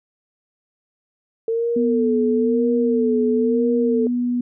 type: tone with vibrato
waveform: sine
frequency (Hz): 449.2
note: A4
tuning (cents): +36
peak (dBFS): -18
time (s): 1.48-4.07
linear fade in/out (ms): 2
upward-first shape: sine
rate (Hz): 1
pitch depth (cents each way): 79
type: tone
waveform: sine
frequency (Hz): 244.5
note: B3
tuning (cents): -17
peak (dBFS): -18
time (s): 1.76-4.41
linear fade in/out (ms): 5
effects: none